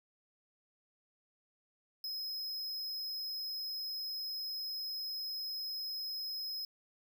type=tone; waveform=square; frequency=5110 Hz; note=D#8; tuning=45 cents sharp; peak=-38 dBFS; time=2.04-6.65 s; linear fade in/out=2 ms; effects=none